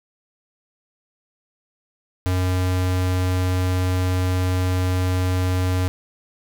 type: tone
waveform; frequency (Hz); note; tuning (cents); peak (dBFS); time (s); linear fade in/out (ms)
square; 91.7; F#2; -15; -19; 2.26-5.88; 0
effects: none